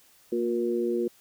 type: tone cluster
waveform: sine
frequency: 233 / 358.1 / 474.1 Hz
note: A#3 / F4 / A#4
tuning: -1 / +43 / +29 cents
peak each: -31 / -26 / -31 dBFS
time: 0.32-1.08 s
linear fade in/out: 5 ms
effects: white hiss -59 dBFS RMS until 1.2 s